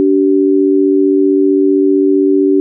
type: tone pair together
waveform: sine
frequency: 288.4 / 383.9 Hz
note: D4 / G4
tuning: -31 / -36 cents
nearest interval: perfect fourth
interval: 495 cents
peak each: -10 dBFS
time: 0-2.6 s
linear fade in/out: 0 ms
effects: none